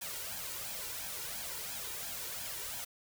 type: noise with flanger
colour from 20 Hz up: white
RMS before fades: -41 dBFS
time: 0.01-2.85 s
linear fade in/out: 10 ms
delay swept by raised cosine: 1.2 to 2.16 ms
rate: 2.9 Hz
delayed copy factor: +0.65
effects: none